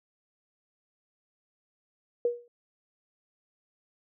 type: tone with exponential decay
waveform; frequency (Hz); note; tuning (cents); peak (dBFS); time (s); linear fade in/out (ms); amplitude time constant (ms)
sine; 479.3; A#4; +48; -20; 2.25-2.48; 2; 48
effects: none